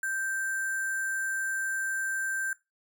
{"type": "tone with sample-and-hold", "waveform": "sine", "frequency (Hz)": 1568, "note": "G6", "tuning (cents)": 0, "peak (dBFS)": -28, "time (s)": [0.03, 2.53], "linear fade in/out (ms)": 2, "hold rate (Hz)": 8820, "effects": ["noise-tail reverb RT60 0.2 s tail -18 dB re dry"]}